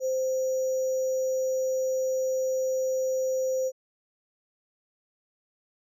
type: tone with sample-and-hold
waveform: sine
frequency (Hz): 520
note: C5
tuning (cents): -11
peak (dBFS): -24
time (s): 0-3.72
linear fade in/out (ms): 50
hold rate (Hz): 6300
effects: low-pass 11000 Hz 12 dB/octave